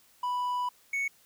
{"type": "tone pair in turn", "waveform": "triangle", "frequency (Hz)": [987.8, 2218], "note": ["B5", "C#7"], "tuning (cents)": [0, 0], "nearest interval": "octave + major second", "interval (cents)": 1400, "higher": "second", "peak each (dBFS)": -26, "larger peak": "neither", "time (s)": [[0.23, 0.69], [0.93, 1.08]], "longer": "first", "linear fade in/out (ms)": 5, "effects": ["white hiss -62 dBFS RMS until 1.25 s"]}